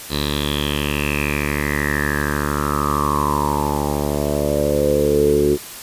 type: tone with low-pass filter sweep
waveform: 10% pulse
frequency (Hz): 73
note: D2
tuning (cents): -10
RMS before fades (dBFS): -19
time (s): 0.09-5.58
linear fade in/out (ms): 50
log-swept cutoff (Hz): 4100 to 380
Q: 8.2
effects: white hiss -34 dBFS RMS until 5.82 s + resampled to 32000 Hz